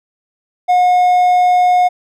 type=tone; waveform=triangle; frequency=722 Hz; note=F#5; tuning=43 cents flat; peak=-6 dBFS; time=0.68-1.89 s; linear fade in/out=20 ms; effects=none